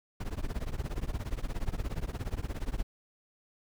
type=noise with tremolo; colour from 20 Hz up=brown; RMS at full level=-30 dBFS; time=0.2-2.83 s; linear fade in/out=5 ms; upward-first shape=triangle; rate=17 Hz; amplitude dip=100%; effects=none